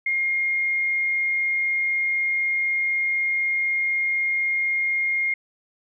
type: tone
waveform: sine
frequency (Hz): 2132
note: C7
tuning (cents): +32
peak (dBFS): -20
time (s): 0.06-5.34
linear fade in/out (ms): 5
effects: none